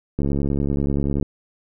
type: click train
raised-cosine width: 3 ms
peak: -10 dBFS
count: 74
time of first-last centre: 0.19-1.227 s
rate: 70.4 Hz
effects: none